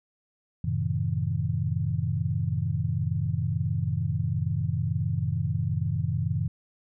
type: chord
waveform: sine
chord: F# diminished seventh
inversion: none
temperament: just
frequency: 92.5 / 111 / 133.2 / 159.84 Hz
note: F#2 / A2 / C3 / Eb3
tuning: 0 / +16 / +31 / +47 cents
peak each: -30 dBFS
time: 0.64-6.48 s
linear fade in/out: 5 ms
effects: none